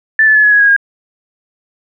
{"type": "tone with pitch steps", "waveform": "sine", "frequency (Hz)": [1760, 1736.8, 1713.9, 1691.2, 1668.9, 1646.9, 1625.2], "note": ["A6", "A6", "A6", "G#6", "G#6", "G#6", "G#6"], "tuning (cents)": [0, -23, -46, 31, 8, -15, -38], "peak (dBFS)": -5, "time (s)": [0.19, 0.764], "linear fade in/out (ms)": 2, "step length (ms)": 82, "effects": []}